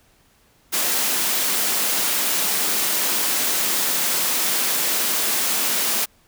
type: high-pass noise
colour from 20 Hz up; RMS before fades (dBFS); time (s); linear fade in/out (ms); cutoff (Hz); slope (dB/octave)
white; -21; 0.72-6.06; 20; 170; 48
effects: pink hiss -58 dBFS RMS until 6.27 s